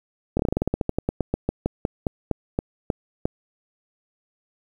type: slowing click train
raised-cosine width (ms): 2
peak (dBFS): -8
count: 24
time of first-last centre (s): 0.37-3.255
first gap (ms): 24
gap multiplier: 1.13
effects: 8-bit